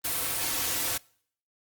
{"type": "noise with comb filter", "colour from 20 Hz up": "white", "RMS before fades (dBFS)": -29, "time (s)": [0.04, 0.98], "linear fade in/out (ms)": 10, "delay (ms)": 4.9, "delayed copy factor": -0.75, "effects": ["noise-tail reverb RT60 0.6 s tail -25 dB re dry", "Opus 32 kbps"]}